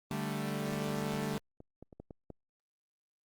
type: chord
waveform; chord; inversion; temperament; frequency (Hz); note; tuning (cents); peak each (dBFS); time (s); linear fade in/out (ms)
sawtooth; D suspended fourth; none; equal; 146.83 / 196 / 220; D3 / G3 / A3; 0 / 0 / 0; -34; 0.11-1.38; 0
type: clicks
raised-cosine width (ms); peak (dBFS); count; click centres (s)
2; -36 / -35 / -36 / -35 / -38 / -32 / -32 / -31; 8; 1.138 / 1.368 / 1.604 / 1.826 / 1.928 / 2 / 2.108 / 2.303
effects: Opus 32 kbps